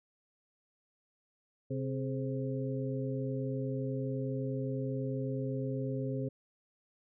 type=harmonic tone with a mistuned harmonic; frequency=131.6 Hz; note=C3; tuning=10 cents sharp; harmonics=1 / 2 / 3 / 4; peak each=-35 / -38 / -40 / -41 dBFS; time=1.7-6.29 s; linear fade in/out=10 ms; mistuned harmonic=3; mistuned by=+100 cents; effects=none